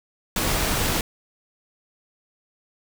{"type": "noise", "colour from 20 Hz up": "pink", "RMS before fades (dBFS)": -23, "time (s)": [0.36, 1.01], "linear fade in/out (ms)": 2, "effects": []}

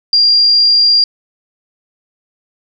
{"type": "tone", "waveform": "sine", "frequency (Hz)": 4781, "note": "D8", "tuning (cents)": 30, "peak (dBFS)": -6, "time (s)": [0.13, 1.04], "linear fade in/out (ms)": 2, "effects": []}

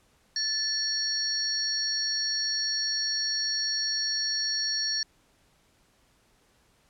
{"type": "tone cluster", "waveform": "sine", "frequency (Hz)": [1746, 4425, 5590], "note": ["A6", "C#8", "F8"], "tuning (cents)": [-14, -4, 1], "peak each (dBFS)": [-36, -29, -29], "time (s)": [0.36, 5.03], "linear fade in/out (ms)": 2, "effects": ["pink hiss -65 dBFS RMS until 6.89 s", "low-pass 11000 Hz 12 dB/octave"]}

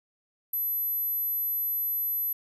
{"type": "tone", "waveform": "sine", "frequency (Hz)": 12000, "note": "F#9", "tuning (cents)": 23, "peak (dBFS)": -26, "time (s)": [0.53, 2.33], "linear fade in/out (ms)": 5, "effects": []}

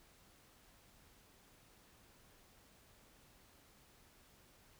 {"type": "silence", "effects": ["pink hiss -66 dBFS RMS until 4.79 s"]}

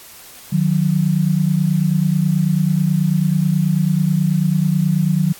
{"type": "tone pair together", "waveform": "sine", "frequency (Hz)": [153.2, 182.42], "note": ["D#3", "F#3"], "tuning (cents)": [-27, -24], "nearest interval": "minor third", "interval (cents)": 303, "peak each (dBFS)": -16, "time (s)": [0.52, 5.33], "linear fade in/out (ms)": 10, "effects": ["white hiss -40 dBFS RMS until 5.39 s", "AAC 64 kbps"]}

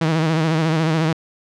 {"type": "tone with vibrato", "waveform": "sawtooth", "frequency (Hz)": 159.8, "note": "D#3", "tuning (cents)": 47, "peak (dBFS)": -12, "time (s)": [0.01, 1.13], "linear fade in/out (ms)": 5, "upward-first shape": "sine", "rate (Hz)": 14, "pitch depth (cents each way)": 63, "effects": ["low-pass 5000 Hz 12 dB/octave"]}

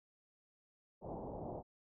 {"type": "low-pass noise", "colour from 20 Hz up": "white", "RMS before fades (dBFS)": -45, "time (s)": [1.01, 1.63], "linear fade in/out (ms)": 50, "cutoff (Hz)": 840, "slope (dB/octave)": 48, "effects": []}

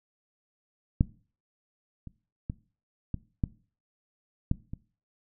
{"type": "clicks", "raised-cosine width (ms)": 5, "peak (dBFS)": [-8, -29, -19, -18, -13, -12, -24], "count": 7, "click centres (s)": [1.009, 2.073, 2.499, 3.143, 3.438, 4.514, 4.735], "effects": ["noise-tail reverb RT60 0.4 s tail -20 dB re dry"]}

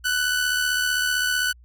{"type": "tone with amplitude modulation", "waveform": "sawtooth", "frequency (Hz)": 1491, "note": "F#6", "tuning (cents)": 13, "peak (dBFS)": -15, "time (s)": [0.04, 1.53], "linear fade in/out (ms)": 20, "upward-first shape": "sine", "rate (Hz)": 75.6, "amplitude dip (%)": 45, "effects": ["added 60 Hz sine -47 dBFS peak until 1.64 s"]}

